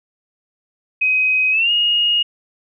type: tone with pitch glide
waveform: sine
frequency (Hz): 2522 to 2864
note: D#7 to F7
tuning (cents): +23 to +43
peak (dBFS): -13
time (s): 1.01-2.23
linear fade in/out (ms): 10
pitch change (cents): +220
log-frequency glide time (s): 1.51-1.71
effects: none